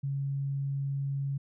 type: tone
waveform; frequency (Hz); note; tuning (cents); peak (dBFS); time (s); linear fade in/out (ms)
sine; 138.59; C#3; 0; -29; 0.03-1.38; 10
effects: none